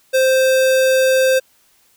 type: tone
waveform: square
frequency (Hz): 523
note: C5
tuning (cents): -1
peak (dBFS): -12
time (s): 0.13-1.4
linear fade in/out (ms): 20
effects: white hiss -56 dBFS RMS until 1.96 s